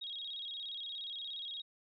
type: tone with vibrato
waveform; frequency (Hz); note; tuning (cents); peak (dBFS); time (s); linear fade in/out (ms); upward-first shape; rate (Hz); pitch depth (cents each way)
sine; 3520; A7; 0; -40; 0.01-1.62; 10; square; 17; 120
effects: none